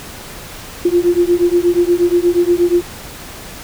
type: beating tone pair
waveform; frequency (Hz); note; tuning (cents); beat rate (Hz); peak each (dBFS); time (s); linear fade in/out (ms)
sine; 345.4 / 353.8; F4 / F4; -19 / +23; 8.4; -13; 0.85-2.82; 5
effects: pink hiss -32 dBFS RMS until 3.63 s